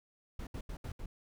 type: noise bursts at uneven times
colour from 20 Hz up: brown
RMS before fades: -41 dBFS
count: 5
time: 0.39-0.47 / 0.54-0.61 / 0.69-0.77 / 0.84-0.92 / 0.99-1.06 s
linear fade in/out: 5 ms
effects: none